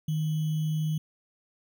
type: tone with sample-and-hold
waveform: sine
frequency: 155.56 Hz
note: D#3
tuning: in tune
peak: -25 dBFS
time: 0.08-0.98 s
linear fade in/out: 5 ms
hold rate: 3150 Hz
effects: none